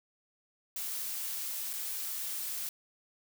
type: noise with dropouts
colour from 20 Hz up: blue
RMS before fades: -37 dBFS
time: 0.76-2.69 s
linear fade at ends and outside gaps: 1 ms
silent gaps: 1.732-1.736 s
effects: none